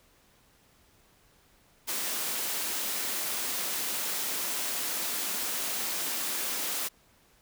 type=high-pass noise; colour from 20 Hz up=white; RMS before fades=-32 dBFS; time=1.87-6.89 s; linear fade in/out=20 ms; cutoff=180 Hz; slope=24 dB/octave; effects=pink hiss -63 dBFS RMS until 7.41 s